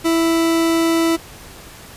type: tone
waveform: 40% pulse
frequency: 330 Hz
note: E4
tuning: 2 cents sharp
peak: -13 dBFS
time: 0.04-1.17 s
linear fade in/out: 20 ms
effects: pink hiss -39 dBFS RMS until 1.96 s + resampled to 32000 Hz